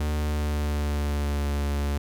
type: tone with pitch glide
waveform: 45% pulse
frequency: 75 to 71.9 Hz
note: D2 to D2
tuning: +37 to -36 cents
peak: -24 dBFS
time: 0-1.98 s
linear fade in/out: 5 ms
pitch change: -73 cents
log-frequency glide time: 0.17-1.48 s
effects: 11-bit